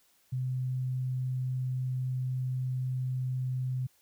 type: tone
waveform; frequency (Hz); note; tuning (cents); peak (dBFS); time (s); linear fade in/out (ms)
sine; 128.3; C3; -34; -29; 0.32-3.87; 10
effects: white hiss -67 dBFS RMS until 4.01 s